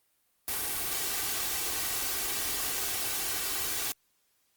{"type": "noise with comb filter", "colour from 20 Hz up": "white", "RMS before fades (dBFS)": -32, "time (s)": [0.48, 3.92], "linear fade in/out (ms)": 0, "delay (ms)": 2.6, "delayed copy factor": 0.55, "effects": ["white hiss -72 dBFS RMS until 4.56 s", "Opus 32 kbps"]}